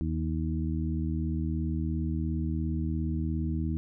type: harmonic tone with a mistuned harmonic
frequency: 79.9 Hz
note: D#2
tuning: 47 cents sharp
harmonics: 1 / 2 / 3 / 4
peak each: -30 / -33 / -35 / -36 dBFS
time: 0.01-3.77 s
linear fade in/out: 0 ms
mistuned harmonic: 4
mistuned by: -15 cents
effects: none